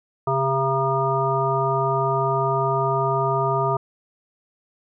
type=harmonic tone with a mistuned harmonic; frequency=135 Hz; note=C#3; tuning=45 cents flat; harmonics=1 / 3 / 5 / 7 / 9; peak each=-25 / -25 / -25 / -25 / -25 dBFS; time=0.27-3.77 s; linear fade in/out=5 ms; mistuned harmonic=3; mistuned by=-20 cents; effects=none